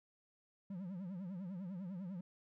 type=tone with vibrato; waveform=triangle; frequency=185 Hz; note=F#3; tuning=in tune; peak=-40 dBFS; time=0.7-2.21 s; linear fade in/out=5 ms; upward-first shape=triangle; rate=10 Hz; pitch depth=180 cents each way; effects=none